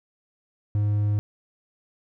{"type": "tone", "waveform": "triangle", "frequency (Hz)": 103.83, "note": "G#2", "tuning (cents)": 0, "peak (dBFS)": -18, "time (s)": [0.75, 1.19], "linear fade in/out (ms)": 0, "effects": []}